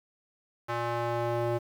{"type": "tone with band-pass filter sweep", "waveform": "square", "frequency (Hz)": 118.5, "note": "A#2", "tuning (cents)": 29, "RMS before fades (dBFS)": -30, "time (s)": [0.68, 1.59], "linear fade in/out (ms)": 20, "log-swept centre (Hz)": [1100, 510], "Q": 1.2, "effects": ["9-bit"]}